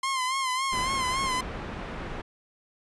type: tone with vibrato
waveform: sawtooth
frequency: 1046.5 Hz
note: C6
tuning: in tune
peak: -22 dBFS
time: 0.03-1.41 s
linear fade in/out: 5 ms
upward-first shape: sine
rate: 3.6 Hz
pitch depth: 65 cents each way
type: low-pass noise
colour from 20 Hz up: pink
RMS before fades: -36 dBFS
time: 0.72-2.22 s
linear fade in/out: 10 ms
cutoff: 2100 Hz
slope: 12 dB/octave
effects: resampled to 24000 Hz